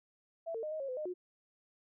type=tone with pitch steps; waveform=sine; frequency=663 / 451.9 / 613 / 626 / 547 / 508 / 611 / 360.9 Hz; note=E5 / A4 / D#5 / D#5 / C#5 / B4 / D#5 / F#4; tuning=+10 / +46 / -26 / +10 / -23 / +49 / -32 / -43 cents; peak=-36 dBFS; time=0.46-1.14 s; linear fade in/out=20 ms; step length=85 ms; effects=none